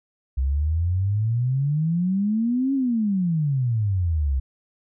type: exponential two-way sweep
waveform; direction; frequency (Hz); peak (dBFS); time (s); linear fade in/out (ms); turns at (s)
sine; up then down; 64 to 277.2 to 64; -19; 0.37-4.4; 10; 2.74
effects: none